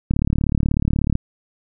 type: click train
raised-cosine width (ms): 5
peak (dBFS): -6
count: 39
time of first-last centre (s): 0.11-1.154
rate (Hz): 36.4
effects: none